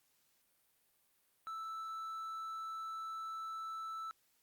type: tone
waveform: triangle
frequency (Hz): 1318.5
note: E6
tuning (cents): 0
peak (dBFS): -39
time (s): 1.47-4.11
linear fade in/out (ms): 0
effects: white hiss -75 dBFS RMS until 4.42 s + Opus 48 kbps